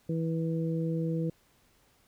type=harmonic tone; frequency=163.4 Hz; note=E3; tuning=15 cents flat; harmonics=1 / 2 / 3; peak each=-29 / -35 / -36 dBFS; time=0.09-1.3 s; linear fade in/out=5 ms; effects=pink hiss -66 dBFS RMS until 2.07 s